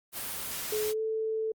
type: noise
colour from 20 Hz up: white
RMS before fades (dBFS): -36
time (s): 0.12-0.94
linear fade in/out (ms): 50
type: tone with pitch glide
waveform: sine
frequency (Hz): 427.7 to 440.7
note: A4 to A4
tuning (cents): -49 to +3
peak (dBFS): -28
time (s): 0.72-1.52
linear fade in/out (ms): 5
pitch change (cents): +52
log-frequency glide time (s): 0.86-1.01
effects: Opus 32 kbps